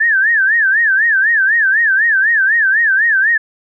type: tone with vibrato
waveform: sine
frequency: 1694 Hz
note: G#6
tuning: 34 cents sharp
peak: -9 dBFS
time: 0-3.38 s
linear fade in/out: 10 ms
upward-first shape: sine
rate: 4 Hz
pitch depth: 180 cents each way
effects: none